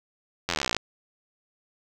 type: slowing click train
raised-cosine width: 0.2 ms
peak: -8 dBFS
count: 20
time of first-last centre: 0.49-0.766 s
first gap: 11 ms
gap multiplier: 1.03
effects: none